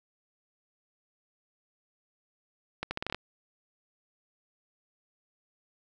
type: accelerating click train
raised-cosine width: 0.3 ms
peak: -16 dBFS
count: 8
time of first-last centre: 2.83-3.146 s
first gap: 80 ms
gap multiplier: 0.8
effects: none